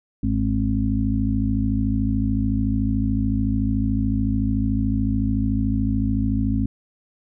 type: harmonic tone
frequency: 53.7 Hz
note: A1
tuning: 41 cents flat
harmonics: 1 / 2 / 4 / 5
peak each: -24 / -24 / -24 / -24 dBFS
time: 0.23-6.66 s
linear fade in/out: 5 ms
effects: none